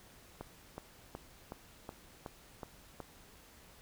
click train, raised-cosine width 1 ms, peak -28 dBFS, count 8, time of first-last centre 0.41-3.003 s, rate 2.7 Hz, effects pink hiss -59 dBFS RMS until 3.81 s

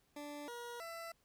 20% pulse tone with pitch steps, 292.4 / 477.4 / 668 Hz, D4 / A#4 / E5, -7 / +41 / +23 cents, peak -40 dBFS, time 0.16-1.12 s, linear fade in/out 5 ms, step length 320 ms, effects pink hiss -75 dBFS RMS until 1.24 s

